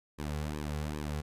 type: tone with flanger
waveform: sawtooth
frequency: 75 Hz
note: D2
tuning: 37 cents sharp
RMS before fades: -36 dBFS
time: 0.18-1.22 s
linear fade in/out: 20 ms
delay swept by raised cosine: 1.4 to 3.3 ms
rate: 2.5 Hz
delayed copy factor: -1
effects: resampled to 32000 Hz